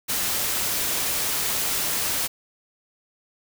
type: noise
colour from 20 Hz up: white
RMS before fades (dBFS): -25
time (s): 0.08-2.28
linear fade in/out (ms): 20
effects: none

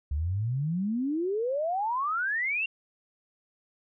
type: exponential sweep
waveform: sine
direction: up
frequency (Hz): 68.8 to 2794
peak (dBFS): -26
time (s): 0.11-2.66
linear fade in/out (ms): 5
effects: none

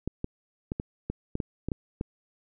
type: clicks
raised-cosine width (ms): 3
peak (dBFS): -17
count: 10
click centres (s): 0.076 / 0.244 / 0.719 / 0.799 / 1.1 / 1.354 / 1.402 / 1.686 / 1.718 / 2.011
effects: none

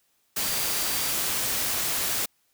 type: tone in noise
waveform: sine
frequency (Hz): 4699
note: D8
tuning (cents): 0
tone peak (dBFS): -37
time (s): 0.41-1.13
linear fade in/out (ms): 10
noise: white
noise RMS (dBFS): -27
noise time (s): 0.36-2.26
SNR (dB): -13
effects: white hiss -69 dBFS RMS until 2.53 s

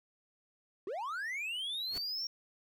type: linear sweep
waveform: triangle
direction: up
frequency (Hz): 343.2 to 5588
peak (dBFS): -34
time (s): 0.87-2.27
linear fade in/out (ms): 2
type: noise with exponential growth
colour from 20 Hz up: pink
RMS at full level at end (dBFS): -40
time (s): 1.86-1.98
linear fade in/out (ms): 2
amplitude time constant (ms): 25
effects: none

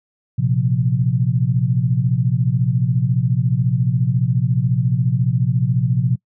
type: chord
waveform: sine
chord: Bb suspended second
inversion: none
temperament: equal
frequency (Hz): 116.54 / 130.81 / 174.61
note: Bb2 / C3 / F3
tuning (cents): 0 / 0 / 0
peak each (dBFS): -19 / -17 / -22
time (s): 0.38-6.16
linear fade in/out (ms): 10
effects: noise-tail reverb RT60 0.1 s tail -24 dB re dry

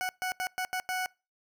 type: tone bursts at uneven times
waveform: 20% pulse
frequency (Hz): 740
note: F#5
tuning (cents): 0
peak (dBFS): -25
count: 6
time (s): 0.01-0.09 / 0.22-0.32 / 0.4-0.47 / 0.58-0.65 / 0.73-0.8 / 0.89-1.06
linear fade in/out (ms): 0
effects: noise-tail reverb RT60 0.3 s tail -25 dB re dry

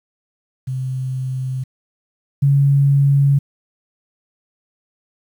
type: tone pair in turn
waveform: sine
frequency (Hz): 130 / 139.92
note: C3 / C#3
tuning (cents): -11 / +17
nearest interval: minor second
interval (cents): 128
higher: second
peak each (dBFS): -20 / -10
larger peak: second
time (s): 0.67-1.64 / 2.42-3.39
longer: neither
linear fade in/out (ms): 10
effects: 8-bit

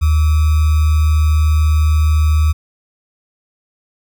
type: tone with sample-and-hold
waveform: sine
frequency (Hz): 77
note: D#2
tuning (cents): -17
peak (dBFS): -9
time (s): 0.01-2.53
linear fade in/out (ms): 20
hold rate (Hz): 1225
effects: none

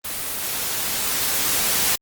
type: noise with level ramp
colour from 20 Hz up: white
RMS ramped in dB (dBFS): -28 to -19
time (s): 0.04-1.96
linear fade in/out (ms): 10
effects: Opus 24 kbps

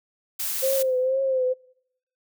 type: noise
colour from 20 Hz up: blue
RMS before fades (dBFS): -28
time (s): 0.39-0.83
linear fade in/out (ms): 10
type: tone with vibrato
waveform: sine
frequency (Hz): 523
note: C5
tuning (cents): -1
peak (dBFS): -20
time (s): 0.62-1.54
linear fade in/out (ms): 20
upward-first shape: triangle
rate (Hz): 2.1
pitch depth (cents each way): 65
effects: noise-tail reverb RT60 0.7 s tail -23 dB re dry

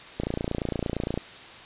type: click train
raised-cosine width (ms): 2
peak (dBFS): -14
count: 29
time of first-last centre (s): 0.2-1.176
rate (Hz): 28.7
effects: white hiss -44 dBFS RMS until 1.65 s + resampled to 8000 Hz

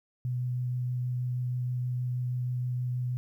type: tone with vibrato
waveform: sine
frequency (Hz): 124.6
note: B2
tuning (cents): +16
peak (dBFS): -28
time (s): 0.25-3.17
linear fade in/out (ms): 0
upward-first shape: sine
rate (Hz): 6.3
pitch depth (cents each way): 9
effects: 11-bit

